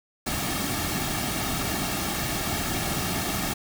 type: noise with comb filter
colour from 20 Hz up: pink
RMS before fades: -28 dBFS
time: 0.26-3.54 s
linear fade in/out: 10 ms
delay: 2 ms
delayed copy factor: -0.6
effects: none